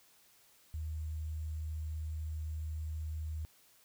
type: tone with sample-and-hold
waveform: sine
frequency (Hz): 78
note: D#2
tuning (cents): +5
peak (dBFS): -36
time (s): 0.74-3.45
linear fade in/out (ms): 0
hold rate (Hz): 7350
effects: white hiss -65 dBFS RMS until 3.84 s